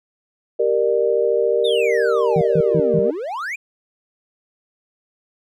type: chord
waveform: sine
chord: G minor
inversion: none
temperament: equal with one note detuned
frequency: 392 / 466.2 / 599 Hz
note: G4 / Bb4 / D5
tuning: 0 / 0 / +34 cents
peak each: -21 / -17 / -21 dBFS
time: 0.59-3.11 s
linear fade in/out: 10 ms
type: exponential two-way sweep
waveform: triangle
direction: down then up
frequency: 3787 to 185 to 2546 Hz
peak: -22 dBFS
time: 1.64-3.56 s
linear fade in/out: 10 ms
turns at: 3.02 s
type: tone bursts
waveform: sine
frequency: 163.2 Hz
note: E3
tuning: 17 cents flat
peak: -17 dBFS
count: 4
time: 2.36-2.992 s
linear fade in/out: 2 ms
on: 53 ms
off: 140 ms
effects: none